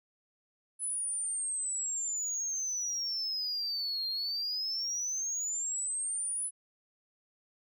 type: exponential two-way sweep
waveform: sine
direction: down then up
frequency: 10170 to 4186 to 10170 Hz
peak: -30 dBFS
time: 0.79-6.51 s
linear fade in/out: 50 ms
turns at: 4.08 s
effects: tanh soft clip ceiling -29 dBFS